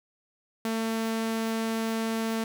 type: tone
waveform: sawtooth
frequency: 224.4 Hz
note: A3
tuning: 34 cents sharp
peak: -23 dBFS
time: 0.65-2.44 s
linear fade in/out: 2 ms
effects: none